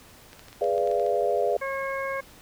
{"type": "clicks", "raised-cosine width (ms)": 0.2, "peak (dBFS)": -28, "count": 10, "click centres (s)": [0.331, 0.394, 0.484, 0.529, 0.642, 0.78, 0.874, 0.914, 0.997, 1.064]}
{"type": "chord", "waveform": "sine", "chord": "G# diminished seventh", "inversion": "none", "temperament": "equal with one note detuned", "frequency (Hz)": [415.3, 493.9, 587.3, 686.9], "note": ["G#4", "B4", "D5", "F5"], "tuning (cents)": [0, 0, 0, -29], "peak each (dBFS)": -27, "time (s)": [0.61, 1.57], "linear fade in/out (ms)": 5}
{"type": "harmonic tone", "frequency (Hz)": 543, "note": "C#5", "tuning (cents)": -36, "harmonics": [1, 2, 3, 4], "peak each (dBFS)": [-30, -33, -35, -36], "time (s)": [1.61, 2.21], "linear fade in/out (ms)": 10}
{"effects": ["pink hiss -51 dBFS RMS until 2.41 s"]}